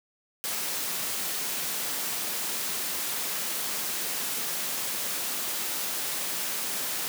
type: high-pass noise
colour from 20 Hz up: white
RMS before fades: -31 dBFS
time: 0.44-7.08 s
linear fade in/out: 0 ms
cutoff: 140 Hz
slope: 24 dB/octave
effects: none